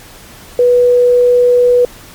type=tone; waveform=sine; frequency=490.2 Hz; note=B4; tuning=13 cents flat; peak=-5 dBFS; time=0.59-1.85 s; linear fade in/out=2 ms; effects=pink hiss -36 dBFS RMS until 2.14 s + MP3 96 kbps